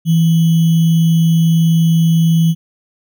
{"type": "tone with sample-and-hold", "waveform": "sine", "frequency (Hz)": 164.3, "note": "E3", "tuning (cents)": -5, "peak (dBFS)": -8, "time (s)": [0.05, 2.55], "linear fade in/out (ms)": 50, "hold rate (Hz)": 3150, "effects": []}